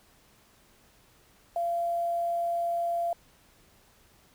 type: tone with quantisation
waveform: sine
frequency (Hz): 686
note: F5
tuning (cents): -31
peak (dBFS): -26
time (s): 1.56-3.13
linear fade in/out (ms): 2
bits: 9
effects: pink hiss -61 dBFS RMS until 4.34 s